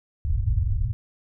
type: low-pass noise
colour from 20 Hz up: white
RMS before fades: -23 dBFS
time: 0.25-0.93 s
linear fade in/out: 0 ms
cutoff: 110 Hz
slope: 48 dB/octave
effects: none